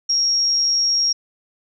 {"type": "tone with amplitude modulation", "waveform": "sine", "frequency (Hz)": 5588, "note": "F8", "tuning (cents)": 0, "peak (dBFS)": -14, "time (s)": [0.09, 1.13], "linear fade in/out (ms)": 10, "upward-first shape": "sine", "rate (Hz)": 150, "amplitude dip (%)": 25, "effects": []}